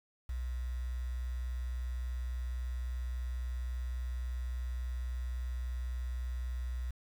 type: tone with quantisation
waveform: sine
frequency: 61.8 Hz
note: B1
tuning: 2 cents sharp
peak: -34 dBFS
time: 0.29-6.91 s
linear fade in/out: 5 ms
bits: 9
effects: none